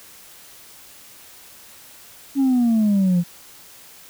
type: exponential sweep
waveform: sine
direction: down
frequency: 280 to 170 Hz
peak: -12 dBFS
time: 2.35-3.24 s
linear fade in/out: 50 ms
effects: tanh soft clip ceiling -13 dBFS + white hiss -45 dBFS RMS until 4.09 s

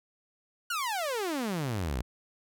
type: exponential sweep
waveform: sawtooth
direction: down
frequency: 1480 to 55 Hz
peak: -26 dBFS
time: 0.7-2.02 s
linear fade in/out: 5 ms
effects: none

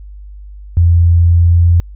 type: tone with pitch glide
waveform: sine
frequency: 85.3 to 85.84 Hz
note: F2 to F2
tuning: -40 to -29 cents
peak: -5 dBFS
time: 0.77-1.8 s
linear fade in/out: 0 ms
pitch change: +11 cents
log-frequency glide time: 1.2-1.65 s
effects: added 50 Hz sine -29 dBFS peak until 1.95 s

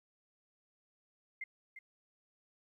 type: tone with echo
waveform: sine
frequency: 2096 Hz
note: C7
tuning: 2 cents sharp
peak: -38 dBFS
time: 1.41-1.44 s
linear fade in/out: 5 ms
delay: 350 ms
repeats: 1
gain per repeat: -9 dB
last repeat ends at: 1.79 s
effects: 13-bit

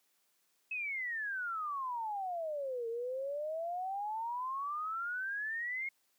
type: exponential two-way sweep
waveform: sine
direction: down then up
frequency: 2601 to 452.9 to 2170 Hz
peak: -35 dBFS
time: 0.71-5.89 s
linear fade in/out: 5 ms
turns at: 2.88 s
effects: white hiss -75 dBFS RMS until 6.18 s + high-pass 200 Hz 12 dB/octave

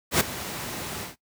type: noise with ADSR envelope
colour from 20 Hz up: pink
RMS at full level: -17 dBFS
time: 0.11-1.16 s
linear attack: 93 ms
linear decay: 11 ms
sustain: -16 dB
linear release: 150 ms
effects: noise-tail reverb RT60 0.1 s tail -17 dB re dry + high-pass 100 Hz 12 dB/octave

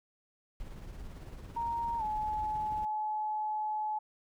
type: noise with tremolo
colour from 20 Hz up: brown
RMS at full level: -43 dBFS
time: 0.6-2.85 s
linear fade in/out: 0 ms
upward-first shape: triangle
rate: 18 Hz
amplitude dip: 45%
type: tone with pitch glide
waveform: sine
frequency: 932.3 to 854.9 Hz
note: A#5 to G#5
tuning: 0 to +50 cents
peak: -31 dBFS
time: 1.56-3.99 s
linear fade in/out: 10 ms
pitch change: -150 cents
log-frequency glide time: 1.98-2.03 s
effects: none

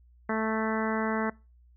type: harmonic tone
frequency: 220 Hz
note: A3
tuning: in tune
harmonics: 1 / 2 / 3 / 4 / 5 / 6 / 7 / 8 / 9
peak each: -30 / -33 / -35 / -36 / -37 / -38 / -38 / -39 / -40 dBFS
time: 0.29-1.3 s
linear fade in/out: 5 ms
effects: noise-tail reverb RT60 0.3 s tail -24 dB re dry + added 60 Hz sine -55 dBFS peak until 1.76 s

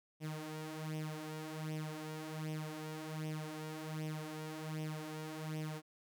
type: tone with flanger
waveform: sawtooth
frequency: 155.56 Hz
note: D#3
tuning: in tune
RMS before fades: -43 dBFS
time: 0.2-5.82 s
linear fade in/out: 50 ms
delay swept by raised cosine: 0.34 to 4.34 ms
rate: 1.3 Hz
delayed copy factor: +0.7
effects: none

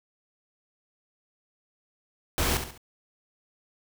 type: noise with echo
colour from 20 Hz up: pink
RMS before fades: -26 dBFS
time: 2.38-2.57 s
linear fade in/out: 0 ms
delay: 69 ms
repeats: 3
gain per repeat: -8 dB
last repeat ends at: 2.777 s
effects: none

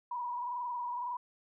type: tone with frequency modulation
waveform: sine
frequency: 974 Hz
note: B5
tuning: 24 cents flat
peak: -34 dBFS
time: 0.11-1.17 s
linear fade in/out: 5 ms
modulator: 21.8 Hz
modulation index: 1.4
effects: none

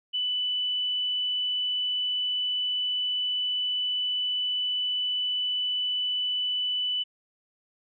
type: tone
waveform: sine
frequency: 2985 Hz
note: F#7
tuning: 15 cents sharp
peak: -25 dBFS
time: 0.13-7.04 s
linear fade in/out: 20 ms
effects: none

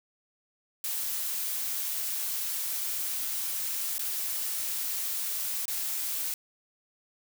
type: noise with dropouts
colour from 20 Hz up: blue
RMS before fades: -32 dBFS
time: 0.84-6.34 s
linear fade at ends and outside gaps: 1 ms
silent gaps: 3.982-3.993 / 5.655-5.68 s
effects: none

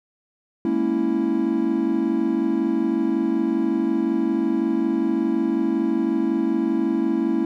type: chord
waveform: triangle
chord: A# half-diminished seventh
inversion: third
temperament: equal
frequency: 207.7 / 233.1 / 277.2 / 329.6 Hz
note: G#3 / A#3 / C#4 / E4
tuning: 0 / 0 / 0 / 0 cents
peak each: -26 / -23 / -23 / -20 dBFS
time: 0.65-7.45 s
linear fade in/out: 2 ms
effects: none

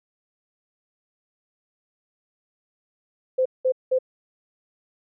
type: tone bursts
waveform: sine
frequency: 516 Hz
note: C5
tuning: 24 cents flat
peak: -17 dBFS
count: 3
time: 3.38-3.988 s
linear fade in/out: 10 ms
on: 76 ms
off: 190 ms
effects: none

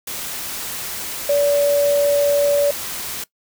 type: tone in noise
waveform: sine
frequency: 574 Hz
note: D5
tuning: 40 cents flat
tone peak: -13 dBFS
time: 1.29-2.71 s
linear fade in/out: 5 ms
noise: white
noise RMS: -28 dBFS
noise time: 0.07-3.24 s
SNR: +12 dB
effects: noise-tail reverb RT60 0.1 s tail -20 dB re dry

